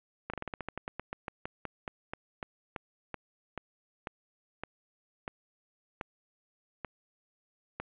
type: slowing click train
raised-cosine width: 0.5 ms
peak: -21 dBFS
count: 27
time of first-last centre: 0.3-7.8 s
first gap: 36 ms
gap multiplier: 1.14
effects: resampled to 8000 Hz + 9-bit